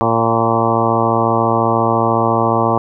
harmonic tone with a mistuned harmonic, 114.3 Hz, A#2, 34 cents flat, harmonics 1 / 2 / 3 / 4 / 5 / 6 / 7 / 8 / 9 / 10, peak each -21 / -21 / -21 / -21 / -21 / -21 / -21 / -21 / -21 / -21 dBFS, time 0.01-2.78 s, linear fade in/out 0 ms, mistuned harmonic 6, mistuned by +20 cents, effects none

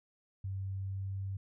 sine tone with pitch glide, 96.5 to 97.06 Hz, G2 to G2, -27 to -17 cents, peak -35 dBFS, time 0.44-1.37 s, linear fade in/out 5 ms, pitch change +10 cents, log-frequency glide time 0.73-1.15 s, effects none

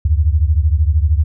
sine beating tone pair, 72.9 / 85.9 Hz, D2 / F2, -12 / -28 cents, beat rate 13 Hz, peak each -12 / -15 dBFS, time 0.05-1.24 s, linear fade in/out 5 ms, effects none

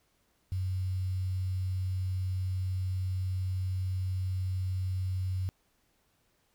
sine tone with quantisation, 93.3 Hz, F#2, 15 cents sharp, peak -29 dBFS, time 0.52-5.49 s, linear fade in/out 0 ms, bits 9, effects pink hiss -72 dBFS RMS until 6.54 s

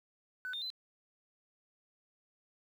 triangle tone with pitch steps, 1504 / 3634 / 4042 Hz, F#6 / A#7 / B7, +28 / -45 / +39 cents, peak -34 dBFS, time 0.45-0.702 s, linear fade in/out 0 ms, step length 84 ms, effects tanh soft clip ceiling -35 dBFS + 11-bit

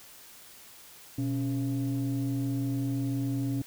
sine tone pair together, 123.48 / 277.2 Hz, B2 / C#4, 0 / 0 cents, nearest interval octave + major second, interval 1400 cents, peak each -28 dBFS, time 1.18-3.62 s, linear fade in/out 5 ms, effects tanh soft clip ceiling -24 dBFS + white hiss -51 dBFS RMS until 3.66 s

